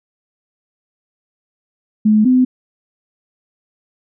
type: tone pair in turn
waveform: sine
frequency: 214 / 254.4 Hz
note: A3 / C4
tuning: -48 / -48 cents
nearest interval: minor third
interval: 300 cents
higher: second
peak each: -8 dBFS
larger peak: neither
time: 2.05-2.25 / 2.25-2.45 s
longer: neither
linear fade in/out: 10 ms
effects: none